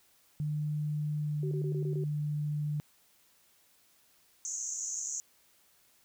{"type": "tone with pitch glide", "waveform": "sine", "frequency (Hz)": [150.1, 148.81], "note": ["D3", "D3"], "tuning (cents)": [38, 23], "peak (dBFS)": -30, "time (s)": [0.4, 2.8], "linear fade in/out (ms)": 0, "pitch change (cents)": -15, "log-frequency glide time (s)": [1.19, 1.39]}
{"type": "tone bursts", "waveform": "sine", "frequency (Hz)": 378.3, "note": "F#4", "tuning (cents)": 38, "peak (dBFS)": -36, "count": 6, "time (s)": [1.43, 2.039], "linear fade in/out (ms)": 2, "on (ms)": 84, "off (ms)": 21}
{"type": "band-pass noise", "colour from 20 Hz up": "pink", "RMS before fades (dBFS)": -37, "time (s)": [4.45, 5.2], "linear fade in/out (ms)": 0, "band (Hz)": [6200, 7100], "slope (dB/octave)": 96}
{"effects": ["white hiss -66 dBFS RMS until 6.04 s"]}